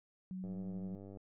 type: tone with vibrato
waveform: sine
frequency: 185 Hz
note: F#3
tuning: in tune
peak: -40 dBFS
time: 0.31-0.95 s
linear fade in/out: 0 ms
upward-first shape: square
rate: 4 Hz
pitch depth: 10 cents each way
type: click train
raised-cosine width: 2 ms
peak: -38 dBFS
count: 73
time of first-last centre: 0.44-1.172 s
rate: 98.4 Hz
effects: none